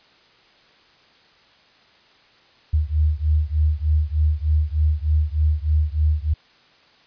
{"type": "beating tone pair", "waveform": "sine", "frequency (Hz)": [75.2, 78.5], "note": ["D2", "D#2"], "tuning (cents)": [42, 16], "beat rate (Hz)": 3.3, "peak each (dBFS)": [-19, -20], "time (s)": [2.73, 6.34], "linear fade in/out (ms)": 10, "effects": ["white hiss -54 dBFS RMS until 7.06 s", "resampled to 11025 Hz"]}